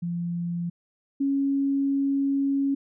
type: tone pair in turn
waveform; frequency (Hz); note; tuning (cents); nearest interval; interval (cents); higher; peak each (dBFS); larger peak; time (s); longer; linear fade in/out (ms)
sine; 172.3 / 276.4; F3 / C#4; -23 / -5; minor sixth; 818; second; -26 / -21; second; 0.02-0.7 / 1.2-2.75; second; 10
effects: none